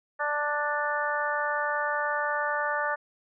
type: harmonic tone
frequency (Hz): 294.5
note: D4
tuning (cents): +5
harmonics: 2 / 3 / 4 / 5 / 6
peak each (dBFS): -32 / -32 / -32 / -32 / -32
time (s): 0.19-2.96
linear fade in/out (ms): 20
effects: none